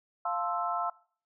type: chord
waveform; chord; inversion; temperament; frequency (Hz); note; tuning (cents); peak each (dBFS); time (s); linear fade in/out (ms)
sine; F major seventh; none; equal; 698.5 / 880 / 1046.5 / 1318.5; F5 / A5 / C6 / E6; 0 / 0 / 0 / 0; -33 / -37 / -35 / -33; 0.25-0.9; 5
effects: noise-tail reverb RT60 0.5 s tail -23 dB re dry